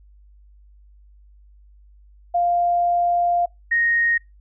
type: tone pair in turn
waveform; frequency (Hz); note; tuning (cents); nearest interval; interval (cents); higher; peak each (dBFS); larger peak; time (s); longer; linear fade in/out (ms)
sine; 698.5 / 1864.8; F5 / A#6; 0 / 0; octave + perfect fourth; 1700; second; -16; neither; 2.34-3.46 / 3.71-4.18; first; 10
effects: noise-tail reverb RT60 0.2 s tail -25 dB re dry + added 50 Hz sine -47 dBFS peak until 4.4 s